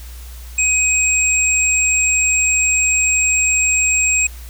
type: tone pair together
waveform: sine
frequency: 2525 / 7566 Hz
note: D#7 / A#8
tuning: +25 / +25 cents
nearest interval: octave + perfect fifth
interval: 1900 cents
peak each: -16 / -15 dBFS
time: 0.58-4.27 s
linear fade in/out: 5 ms
effects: added 60 Hz sine -31 dBFS peak until 4.49 s + white hiss -42 dBFS RMS until 4.49 s